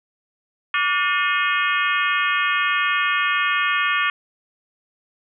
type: harmonic tone with a mistuned harmonic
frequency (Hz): 358.8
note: F4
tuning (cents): +47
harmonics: 3 / 4 / 5 / 6 / 7 / 8 / 9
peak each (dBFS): -23 / -24 / -24 / -27 / -25 / -30 / -32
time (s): 0.74-4.1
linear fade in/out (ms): 2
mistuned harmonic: 3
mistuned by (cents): +120
effects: none